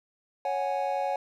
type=chord; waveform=triangle; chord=C# suspended fourth; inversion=none; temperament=equal; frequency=554.4 / 740 / 830.6 Hz; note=C#5 / F#5 / G#5; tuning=0 / 0 / 0 cents; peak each=-29 dBFS; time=0.45-1.16 s; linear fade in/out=2 ms; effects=none